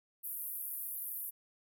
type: band-pass noise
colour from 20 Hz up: white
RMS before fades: -41 dBFS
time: 0.23-1.31 s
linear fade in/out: 20 ms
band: 11000 to 15000 Hz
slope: 48 dB/octave
effects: none